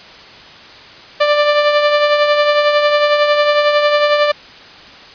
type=tone with tremolo; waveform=sawtooth; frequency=590 Hz; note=D5; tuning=8 cents sharp; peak=-4 dBFS; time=1.2-4.32 s; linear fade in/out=10 ms; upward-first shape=triangle; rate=11 Hz; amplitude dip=50%; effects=white hiss -37 dBFS RMS until 5.14 s + resampled to 11025 Hz